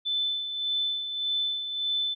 sine tone with tremolo, 3518 Hz, A7, 1 cent flat, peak -24 dBFS, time 0.05-2.15 s, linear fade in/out 20 ms, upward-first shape sine, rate 1.7 Hz, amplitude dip 55%, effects none

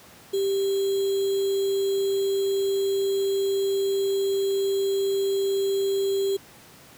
sine tone with sample-and-hold, 392 Hz, G4, in tune, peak -21 dBFS, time 0.33-6.37 s, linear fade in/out 10 ms, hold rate 3675 Hz, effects pink hiss -49 dBFS RMS until 6.97 s + high-pass 100 Hz 12 dB/octave

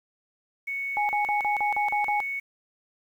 sine tone, 2217 Hz, C#7, in tune, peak -28 dBFS, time 0.67-2.4 s, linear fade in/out 10 ms
sine tone bursts, 830.6 Hz, G#5, in tune, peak -23 dBFS, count 8, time 0.97-2.203 s, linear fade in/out 0 ms, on 120 ms, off 39 ms
effects 9-bit

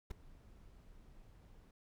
brown noise with ADSR envelope, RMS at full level -36 dBFS, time 0.1-1.71 s, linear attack 13 ms, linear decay 4 ms, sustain -23 dB, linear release 3 ms, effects none

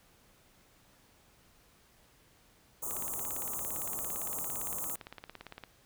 white band-stop noise, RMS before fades -37 dBFS, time 2.82-4.96 s, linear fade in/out 10 ms, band 1300 to 6400 Hz, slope 96 dB/octave
click train, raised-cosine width 0.3 ms, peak -28 dBFS, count 49, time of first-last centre 2.91-5.637 s, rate 17.6 Hz
effects pink hiss -64 dBFS RMS until 5.85 s

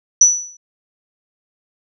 sine tone with exponential decay, 5930 Hz, F#8, 3 cents sharp, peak -3 dBFS, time 0.21-0.57 s, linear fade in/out 5 ms, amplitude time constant 77 ms, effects none

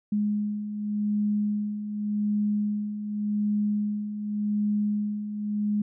sine beating tone pair, 207.7 / 208.57 Hz, G#3 / G#3, 0 / +8 cents, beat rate 0.87 Hz, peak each -32 / -25 dBFS, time 0.12-5.82 s, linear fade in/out 5 ms, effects none

